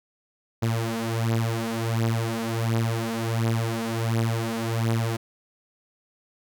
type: beating tone pair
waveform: sawtooth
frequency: 113.5 / 114.9 Hz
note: A#2 / A#2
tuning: -46 / -25 cents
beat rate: 1.4 Hz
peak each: -22 / -23 dBFS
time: 0.62-5.17 s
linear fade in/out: 10 ms
effects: none

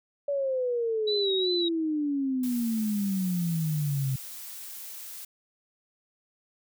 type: exponential sweep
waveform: sine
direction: down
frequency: 575 to 130.3 Hz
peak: -25 dBFS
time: 0.28-4.16 s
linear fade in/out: 5 ms
type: tone with vibrato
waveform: sine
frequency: 3900 Hz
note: B7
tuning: 23 cents flat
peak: -27 dBFS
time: 1.07-1.69 s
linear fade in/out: 10 ms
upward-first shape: sine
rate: 2.7 Hz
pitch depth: 54 cents each way
type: noise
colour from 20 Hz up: blue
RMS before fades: -41 dBFS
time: 2.43-5.25 s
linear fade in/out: 5 ms
effects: none

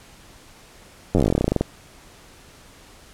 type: slowing click train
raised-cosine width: 2 ms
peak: -5 dBFS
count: 20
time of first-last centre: 1.15-1.61 s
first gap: 10 ms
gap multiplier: 1.09
effects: pink hiss -48 dBFS RMS until 3.13 s + low-pass 11000 Hz 12 dB/octave

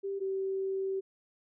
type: tone pair in turn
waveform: sine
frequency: 393.6 / 385.3 Hz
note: G4 / G4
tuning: +7 / -30 cents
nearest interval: unison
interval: 37 cents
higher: first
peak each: -32 / -30 dBFS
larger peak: second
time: 0.03-0.2 / 0.2-1.01 s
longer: second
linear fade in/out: 20 ms
effects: none

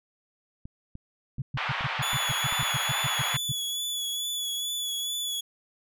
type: clicks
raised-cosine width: 5 ms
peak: -28 dBFS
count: 9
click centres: 0.655 / 0.954 / 1.384 / 1.572 / 1.809 / 2.133 / 2.296 / 2.525 / 2.629 s
type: tone bursts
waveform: sine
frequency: 134.1 Hz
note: C3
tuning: 43 cents sharp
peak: -26 dBFS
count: 15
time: 1.39-3.52 s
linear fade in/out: 5 ms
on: 30 ms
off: 120 ms
type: band-pass noise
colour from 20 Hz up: pink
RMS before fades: -31 dBFS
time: 1.57-3.37 s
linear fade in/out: 5 ms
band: 830 to 3100 Hz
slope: 24 dB/octave
type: tone with vibrato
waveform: sawtooth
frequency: 3415 Hz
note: G#7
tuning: 48 cents sharp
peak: -26 dBFS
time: 2.02-5.41 s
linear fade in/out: 10 ms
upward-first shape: sine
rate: 2.3 Hz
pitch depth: 29 cents each way
effects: none

